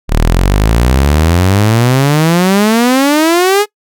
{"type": "exponential sweep", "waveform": "sawtooth", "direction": "up", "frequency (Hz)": [36, 425.8], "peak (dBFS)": -3, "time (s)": [0.08, 3.66], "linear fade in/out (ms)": 50, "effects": ["noise-tail reverb RT60 0.1 s tail -23 dB re dry"]}